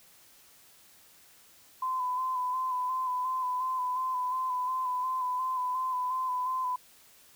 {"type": "tone with vibrato", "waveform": "sine", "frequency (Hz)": 1016, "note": "B5", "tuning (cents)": 49, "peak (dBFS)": -28, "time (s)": [1.82, 6.76], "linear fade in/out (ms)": 5, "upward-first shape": "square", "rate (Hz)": 2.8, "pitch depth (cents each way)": 25, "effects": ["white hiss -58 dBFS RMS until 7.35 s"]}